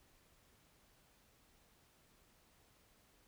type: silence
effects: pink hiss -70 dBFS RMS until 3.27 s